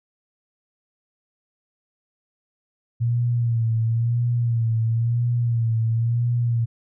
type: tone with vibrato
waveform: sine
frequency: 116.54 Hz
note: A#2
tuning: in tune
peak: -18 dBFS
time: 3-6.66 s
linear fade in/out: 20 ms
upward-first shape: sine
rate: 0.98 Hz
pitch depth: 56 cents each way
effects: none